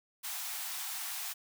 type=high-pass noise; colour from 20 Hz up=white; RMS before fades=-39 dBFS; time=0.23-1.34 s; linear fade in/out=20 ms; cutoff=690 Hz; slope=96 dB/octave; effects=none